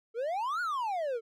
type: exponential two-way sweep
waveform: triangle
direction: up then down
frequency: 434.3 to 1480 to 434.3 Hz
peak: -28 dBFS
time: 0.14-1.21 s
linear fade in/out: 50 ms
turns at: 0.61 s
effects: none